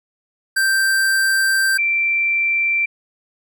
square / sine tone pair in turn, 1568 / 2349 Hz, G6 / D7, 0 / 0 cents, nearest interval perfect fifth, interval 700 cents, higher second, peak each -15 dBFS, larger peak neither, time 0.56-1.78 / 1.78-2.86 s, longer first, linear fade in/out 10 ms, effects none

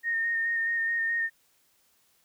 sine tone with vibrato, 1840 Hz, A#6, 23 cents flat, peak -25 dBFS, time 0.03-1.3 s, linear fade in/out 50 ms, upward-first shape square, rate 4.7 Hz, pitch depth 16 cents each way, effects white hiss -67 dBFS RMS until 2.24 s

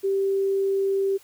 sine tone, 390.8 Hz, G4, 5 cents flat, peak -20 dBFS, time 0.03-1.18 s, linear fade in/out 20 ms, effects white hiss -54 dBFS RMS until 1.23 s

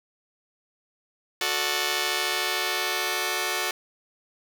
5% pulse chord, D major, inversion first, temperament just, 367.1 / 440.5 / 587.3 Hz, F#4 / A4 / D5, -14 / +2 / 0 cents, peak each -17 / -18 / -20 dBFS, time 1.41-3.71 s, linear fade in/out 2 ms, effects none

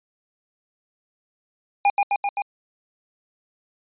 square tone with echo, 808 Hz, G#5, 48 cents flat, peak -15 dBFS, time 1.85-1.9 s, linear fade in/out 2 ms, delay 130 ms, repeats 4, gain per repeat -2 dB, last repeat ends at 2.42 s, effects resampled to 8000 Hz

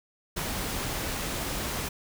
pink noise, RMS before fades -32 dBFS, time 0.36-1.89 s, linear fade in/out 10 ms, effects none

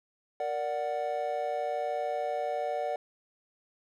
triangle chord, Bb augmented, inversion none, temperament equal, 466.2 / 587.3 / 740 Hz, Bb4 / D5 / F#5, 0 / 0 / 0 cents, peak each -35 / -31 / -31 dBFS, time 0.4-2.96 s, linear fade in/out 2 ms, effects none

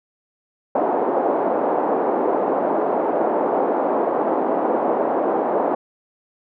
white band-pass noise, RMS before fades -20 dBFS, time 0.75-5.75 s, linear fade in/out 5 ms, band 270 to 820 Hz, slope 24 dB/octave, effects none

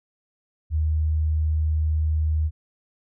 sine tone, 77.78 Hz, D#2, in tune, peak -19 dBFS, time 0.7-2.51 s, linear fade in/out 50 ms, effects none

